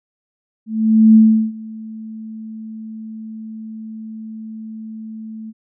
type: tone with ADSR envelope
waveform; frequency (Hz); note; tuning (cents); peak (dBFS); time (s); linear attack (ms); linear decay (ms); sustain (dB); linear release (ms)
sine; 220; A3; 0; -4; 0.66-5.53; 490; 370; -24; 39
effects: none